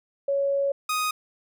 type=tone pair in turn; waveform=sine / sawtooth; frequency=557 / 1246.5 Hz; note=C#5 / D#6; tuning=+8 / +3 cents; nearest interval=octave + major second; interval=1395 cents; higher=second; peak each=-21 / -20 dBFS; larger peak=second; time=0.28-0.72 / 0.89-1.11 s; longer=first; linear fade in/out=5 ms; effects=none